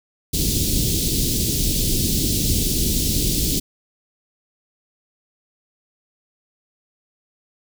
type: band-stop noise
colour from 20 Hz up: pink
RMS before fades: -20 dBFS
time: 0.33-3.6 s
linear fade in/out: 10 ms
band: 350 to 3700 Hz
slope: 24 dB/octave
effects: none